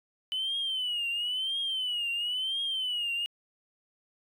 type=tone with vibrato; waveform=triangle; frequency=3000 Hz; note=F#7; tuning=23 cents sharp; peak=-26 dBFS; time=0.32-3.26 s; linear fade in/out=0 ms; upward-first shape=triangle; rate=0.98 Hz; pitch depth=150 cents each way; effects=tanh soft clip ceiling -25 dBFS